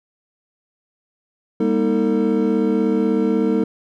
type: tone cluster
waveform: triangle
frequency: 201.6 / 237.9 / 314.2 / 449.9 Hz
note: G3 / A#3 / D#4 / A4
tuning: +49 / +35 / +17 / +39 cents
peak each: -19 dBFS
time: 1.6-3.64 s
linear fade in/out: 5 ms
effects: none